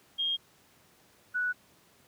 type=tone pair in turn; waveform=sine; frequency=3234 / 1476 Hz; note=G#7 / F#6; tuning=-47 / -5 cents; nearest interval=octave + major second; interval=1358 cents; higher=first; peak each=-27 dBFS; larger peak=neither; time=0.18-0.37 / 1.34-1.53 s; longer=neither; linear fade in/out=20 ms; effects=pink hiss -62 dBFS RMS until 2.07 s + high-pass 100 Hz 12 dB/octave